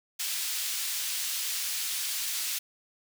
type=high-pass noise; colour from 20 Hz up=pink; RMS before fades=-32 dBFS; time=0.19-2.59 s; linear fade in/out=10 ms; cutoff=3300 Hz; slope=12 dB/octave; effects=none